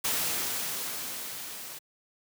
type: noise with level ramp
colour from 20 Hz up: white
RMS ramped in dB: -28 to -42 dBFS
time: 0.04-1.79 s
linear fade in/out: 10 ms
effects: high-pass 100 Hz 12 dB/octave